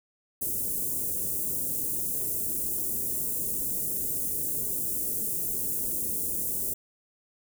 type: band-stop noise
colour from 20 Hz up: white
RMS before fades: -30 dBFS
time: 0.41-6.74 s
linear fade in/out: 10 ms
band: 460 to 8500 Hz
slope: 24 dB/octave
effects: none